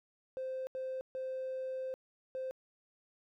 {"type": "tone bursts at uneven times", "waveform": "triangle", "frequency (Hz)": 521, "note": "C5", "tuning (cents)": -7, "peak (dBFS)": -33, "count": 4, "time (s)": [[0.37, 0.67], [0.75, 1.01], [1.15, 1.94], [2.35, 2.51]], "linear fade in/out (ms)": 0, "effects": ["tanh soft clip ceiling -33 dBFS"]}